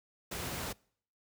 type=noise; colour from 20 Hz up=pink; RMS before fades=-38 dBFS; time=0.31-0.73 s; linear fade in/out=10 ms; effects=noise-tail reverb RT60 0.6 s tail -26 dB re dry + high-pass 60 Hz 12 dB/octave